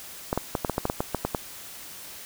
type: clicks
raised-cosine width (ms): 1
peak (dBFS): -10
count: 12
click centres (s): 0.329 / 0.376 / 0.552 / 0.648 / 0.697 / 0.781 / 0.854 / 0.899 / 1.005 / 1.147 / 1.25 / 1.348
effects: white hiss -42 dBFS RMS until 2.25 s